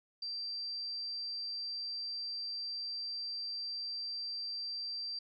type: tone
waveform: sine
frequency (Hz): 4699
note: D8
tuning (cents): 0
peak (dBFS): -37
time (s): 0.22-5.19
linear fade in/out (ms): 5
effects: none